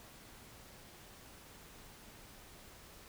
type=silence; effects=pink hiss -56 dBFS RMS until 3.08 s